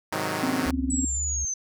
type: chord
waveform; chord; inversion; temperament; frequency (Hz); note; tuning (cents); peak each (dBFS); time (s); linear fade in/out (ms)
5% pulse; Ab dominant seventh; none; equal with one note detuned; 103.83 / 130.13 / 155.56 / 185; Ab2 / C3 / Eb3 / Gb3; 0 / -9 / 0 / 0; -22 / -24 / -20 / -20; 0.12-0.71; 5
type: tone with tremolo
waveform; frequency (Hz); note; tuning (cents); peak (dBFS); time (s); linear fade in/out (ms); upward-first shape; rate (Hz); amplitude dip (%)
sine; 261.6; C4; 0; -20; 0.43-1.05; 5; triangle; 20; 100
type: tone with vibrato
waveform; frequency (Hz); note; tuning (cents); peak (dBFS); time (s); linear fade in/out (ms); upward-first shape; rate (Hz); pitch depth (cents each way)
sine; 69.6; C#2; +8; -29; 0.66-1.45; 0; sine; 3.8; 62
type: linear sweep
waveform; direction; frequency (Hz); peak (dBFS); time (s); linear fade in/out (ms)
sine; down; 7902 to 6110; -26; 0.9-1.54; 5
effects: none